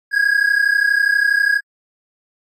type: tone pair together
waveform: triangle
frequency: 1628.9 / 1661.2 Hz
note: G#6 / G#6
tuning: -34 / 0 cents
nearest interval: unison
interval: 34 cents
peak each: -14 dBFS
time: 0.11-1.61 s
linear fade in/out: 50 ms
effects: AAC 64 kbps